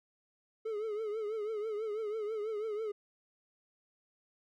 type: tone with vibrato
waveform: triangle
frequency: 430 Hz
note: A4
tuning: 40 cents flat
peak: -32 dBFS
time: 0.65-2.92 s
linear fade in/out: 10 ms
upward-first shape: triangle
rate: 6.1 Hz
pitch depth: 96 cents each way
effects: none